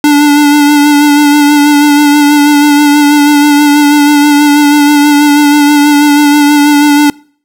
square tone with vibrato, 292.1 Hz, D4, 9 cents flat, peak -3 dBFS, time 0.04-7.1 s, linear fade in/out 2 ms, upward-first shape sine, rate 6.2 Hz, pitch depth 26 cents each way, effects noise-tail reverb RT60 0.5 s tail -25 dB re dry

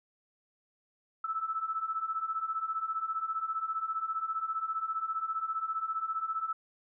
sine beating tone pair, 1303 / 1318 Hz, E6 / E6, -20 / -1 cents, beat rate 15 Hz, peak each -36 / -33 dBFS, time 1.24-6.53 s, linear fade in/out 5 ms, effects none

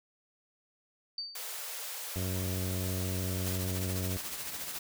sine tone with exponential decay, 4600 Hz, D8, 37 cents flat, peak -32 dBFS, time 1.18-1.6 s, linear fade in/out 2 ms, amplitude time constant 91 ms
white high-pass noise, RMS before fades -40 dBFS, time 1.35-3.53 s, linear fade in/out 5 ms, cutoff 410 Hz, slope 96 dB/octave
harmonic tone, 92.5 Hz, F#2, in tune, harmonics 1 / 2 / 3 / 4 / 5 / 6 / 7, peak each -33 / -39 / -43 / -45 / -47 / -49 / -50 dBFS, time 2.16-4.17 s, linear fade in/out 0 ms
white noise with tremolo, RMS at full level -37 dBFS, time 3.46-4.79 s, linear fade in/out 5 ms, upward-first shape triangle, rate 14 Hz, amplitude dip 50%
effects none

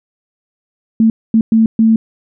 sine tone bursts at uneven times, 223.3 Hz, A3, 26 cents sharp, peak -6 dBFS, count 4, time 1-1.1 / 1.34-1.41 / 1.52-1.66 / 1.79-1.96 s, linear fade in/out 2 ms, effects none

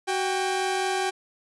sawtooth tone pair together, 375.1 / 794.8 Hz, F#4 / G5, +24 / +24 cents, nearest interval octave + minor second, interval 1300 cents, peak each -23 dBFS, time 0.07-1.11 s, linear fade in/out 20 ms, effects resampled to 24000 Hz

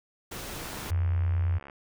pink noise, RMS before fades -38 dBFS, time 0.31-0.91 s, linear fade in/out 10 ms
click train, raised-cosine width 0.5 ms, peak -29 dBFS, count 77, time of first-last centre 0.6-1.698 s, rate 69.2 Hz
sine tone, 87.31 Hz, F2, in tune, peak -23 dBFS, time 0.9-1.59 s, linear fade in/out 20 ms
effects none

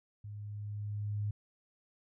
sine tone with level ramp, 103.83 Hz, G#2, in tune, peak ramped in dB -42 to -31 dBFS, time 0.24-1.31 s, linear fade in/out 5 ms, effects none

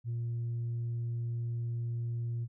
sine tone, 117.7 Hz, A#2, 17 cents sharp, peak -30 dBFS, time 0.04-2.48 s, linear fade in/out 50 ms, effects tanh soft clip ceiling -30 dBFS

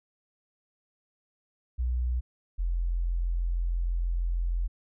sine tone pair in turn, 61 / 43.13 Hz, B1 / F1, -21 / -21 cents, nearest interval tritone, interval 600 cents, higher first, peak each -25 dBFS, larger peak neither, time 1.78-2.21 / 2.58-4.68 s, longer second, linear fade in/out 20 ms, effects none

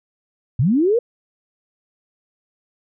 sine linear sweep, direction up, 103.83 to 493.9 Hz, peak -13 dBFS, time 0.59-0.99 s, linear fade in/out 5 ms, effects none

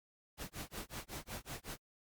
pink noise with tremolo, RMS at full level -43 dBFS, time 0.37-1.78 s, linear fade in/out 50 ms, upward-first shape sine, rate 5.4 Hz, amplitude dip 100%, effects Opus 48 kbps

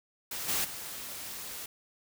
white noise with level steps, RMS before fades -37 / -30 / -41 dBFS, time 0.31-1.66 s, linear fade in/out 5 ms, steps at 0.48 / 0.64 s, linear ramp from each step 10 ms, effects none

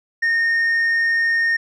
triangle tone with tanh clipping, 1838 Hz, A#6, 25 cents flat, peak -16 dBFS, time 0.22-1.57 s, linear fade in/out 10 ms, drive 7 dB, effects none

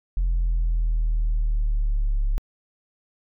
sine linear sweep, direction down, 43.1 to 34.6 Hz, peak -17 dBFS, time 0.17-2.38 s, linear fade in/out 0 ms, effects tanh soft clip ceiling -17 dBFS

